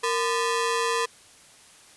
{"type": "ring-modulated tone", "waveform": "sawtooth", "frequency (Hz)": 740, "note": "F#5", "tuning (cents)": 0, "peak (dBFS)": -16, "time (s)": [0.03, 1.06], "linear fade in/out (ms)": 10, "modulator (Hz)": 276, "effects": ["white hiss -52 dBFS RMS until 1.96 s", "resampled to 24000 Hz"]}